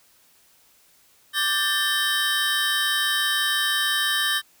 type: tone cluster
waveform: square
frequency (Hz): 1175 / 1575 / 1777 / 3109 / 3807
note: D6 / G6 / A6 / G7 / A#7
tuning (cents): +1 / +8 / +17 / -15 / +36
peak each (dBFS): -32 / -30 / -26 / -26 / -29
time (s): 1.33-4.42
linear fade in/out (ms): 50
effects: white hiss -58 dBFS RMS until 4.6 s